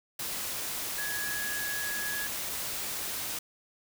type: tone in noise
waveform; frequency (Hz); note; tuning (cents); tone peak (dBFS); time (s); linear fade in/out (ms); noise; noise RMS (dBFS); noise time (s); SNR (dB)
sine; 1675; G#6; +14; -34; 0.98-2.27; 5; white; -35; 0.19-3.39; -2
effects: none